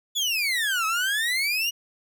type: exponential two-way sweep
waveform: 30% pulse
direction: down then up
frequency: 3500 to 1273 to 2916 Hz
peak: -20 dBFS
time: 0.15-1.71 s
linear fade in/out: 20 ms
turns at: 0.86 s
effects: none